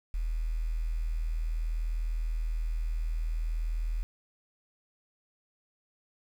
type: tone with quantisation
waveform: sine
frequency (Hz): 40.27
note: E1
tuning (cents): -40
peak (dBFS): -28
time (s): 0.14-4.03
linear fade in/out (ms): 0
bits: 9
effects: none